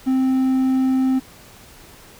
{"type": "tone", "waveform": "triangle", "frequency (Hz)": 261.6, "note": "C4", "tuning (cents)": 0, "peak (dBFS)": -13, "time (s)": [0.06, 1.2], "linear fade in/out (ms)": 20, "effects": ["pink hiss -45 dBFS RMS until 2.19 s"]}